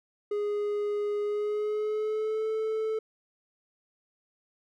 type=tone with pitch glide; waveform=triangle; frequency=413.9 to 438.5 Hz; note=G#4 to A4; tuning=-6 to -6 cents; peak=-25 dBFS; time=0.31-2.99 s; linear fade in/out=5 ms; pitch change=+100 cents; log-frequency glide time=1.22-2.48 s; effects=none